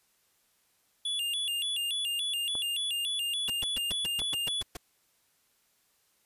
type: tone with vibrato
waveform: square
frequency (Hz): 3100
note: G7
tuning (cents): -20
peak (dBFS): -30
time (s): 1.05-4.62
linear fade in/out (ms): 5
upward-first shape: square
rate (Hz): 3.5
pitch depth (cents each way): 170
type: clicks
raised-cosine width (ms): 1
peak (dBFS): -28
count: 2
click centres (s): 2.553 / 4.218
type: noise bursts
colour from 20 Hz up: pink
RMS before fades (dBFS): -38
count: 10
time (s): 3.48-4.77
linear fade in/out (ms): 5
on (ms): 21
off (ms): 120
effects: white hiss -70 dBFS RMS until 6.25 s + resampled to 32000 Hz